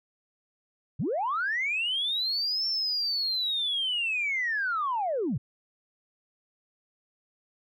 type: linear two-way sweep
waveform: sine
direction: up then down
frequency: 97 to 5430 to 97 Hz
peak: -25 dBFS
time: 0.99-5.38 s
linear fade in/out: 10 ms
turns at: 2.67 s
effects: tanh soft clip ceiling -21 dBFS